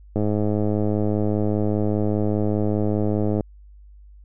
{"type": "click train", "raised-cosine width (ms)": 2, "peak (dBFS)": -10, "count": 342, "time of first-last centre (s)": [0.16, 3.408], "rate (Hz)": 105, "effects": ["added 50 Hz sine -43 dBFS peak until 4.24 s"]}